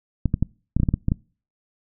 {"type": "clicks", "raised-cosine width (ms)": 5, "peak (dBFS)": -7, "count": 10, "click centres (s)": [0.257, 0.341, 0.426, 0.766, 0.8, 0.833, 0.888, 0.94, 1.084, 1.119], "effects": ["noise-tail reverb RT60 0.4 s tail -25 dB re dry"]}